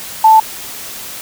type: tone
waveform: sine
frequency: 880 Hz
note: A5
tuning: in tune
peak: -3 dBFS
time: 0.24-0.4 s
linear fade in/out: 5 ms
effects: white hiss -28 dBFS RMS until 1.21 s